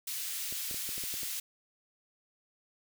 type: high-pass noise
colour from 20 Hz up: white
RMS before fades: -37 dBFS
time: 0.07-1.4 s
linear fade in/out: 5 ms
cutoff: 2300 Hz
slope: 12 dB/octave
type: clicks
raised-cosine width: 2 ms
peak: -34 dBFS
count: 8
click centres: 0.525 / 0.712 / 0.744 / 0.891 / 0.98 / 1.038 / 1.14 / 1.232 s
effects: none